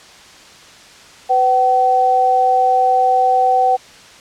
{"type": "tone pair together", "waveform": "sine", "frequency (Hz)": [502, 761.8], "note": ["B4", "G5"], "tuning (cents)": [28, -50], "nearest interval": "perfect fifth", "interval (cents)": 722, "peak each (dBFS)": [-18, -11], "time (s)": [1.29, 3.77], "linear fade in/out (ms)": 20, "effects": ["white hiss -41 dBFS RMS until 4.2 s", "low-pass 6000 Hz 12 dB/octave"]}